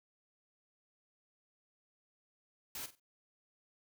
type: noise with echo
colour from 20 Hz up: white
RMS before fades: -43 dBFS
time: 2.75-2.86 s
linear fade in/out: 2 ms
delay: 46 ms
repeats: 3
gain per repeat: -12 dB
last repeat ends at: 2.998 s
effects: none